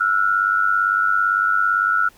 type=tone pair together; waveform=sine; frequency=1340 / 1437.8 Hz; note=E6 / F6; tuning=+28 / +50 cents; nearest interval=minor second; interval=122 cents; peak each=-18 dBFS; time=0-2.09 s; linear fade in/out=10 ms; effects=pink hiss -52 dBFS RMS until 2.17 s